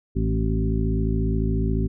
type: harmonic tone with a mistuned harmonic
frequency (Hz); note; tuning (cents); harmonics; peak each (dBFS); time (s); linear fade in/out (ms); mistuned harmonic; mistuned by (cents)
54.3; A1; -22; 1 / 2 / 3 / 4 / 5 / 7; -23 / -26 / -28 / -29 / -30 / -31; 0.15-1.88; 20; 4; +25
effects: none